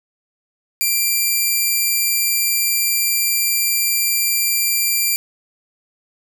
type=tone; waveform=5% pulse; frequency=2365 Hz; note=D7; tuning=12 cents sharp; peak=-6 dBFS; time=0.81-5.16 s; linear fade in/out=0 ms; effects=none